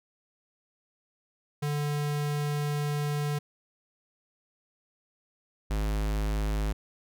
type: tone pair in turn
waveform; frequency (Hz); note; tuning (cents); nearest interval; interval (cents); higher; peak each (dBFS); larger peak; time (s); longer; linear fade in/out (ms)
square; 146.83 / 52.32; D3 / G#1; 0 / +14; octave + tritone; 1786; first; -28 / -27; second; 1.62-3.39 / 5.7-6.73; first; 10
effects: none